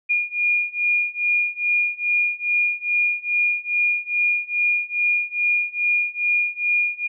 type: beating tone pair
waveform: sine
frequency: 2427 / 2429.4 Hz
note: D#7 / D#7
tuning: -44 / -42 cents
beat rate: 2.4 Hz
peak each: -22 / -21 dBFS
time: 0.09-7.08 s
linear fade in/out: 20 ms
effects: none